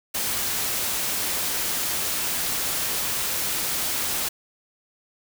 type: noise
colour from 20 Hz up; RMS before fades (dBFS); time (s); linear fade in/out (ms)
white; -26; 0.14-4.29; 10
effects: none